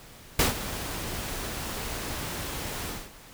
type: noise with ADSR envelope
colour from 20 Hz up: pink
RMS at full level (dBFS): -20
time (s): 0.39-3.11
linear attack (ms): 4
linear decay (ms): 140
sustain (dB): -14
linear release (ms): 230
effects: pink hiss -49 dBFS RMS until 3.33 s